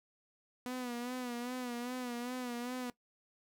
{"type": "tone with vibrato", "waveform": "sawtooth", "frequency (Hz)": 246, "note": "B3", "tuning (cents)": -7, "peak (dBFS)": -34, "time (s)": [0.66, 2.9], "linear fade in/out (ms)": 0, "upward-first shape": "sine", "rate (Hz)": 2.5, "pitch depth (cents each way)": 57, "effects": ["noise-tail reverb RT60 0.1 s tail -18 dB re dry"]}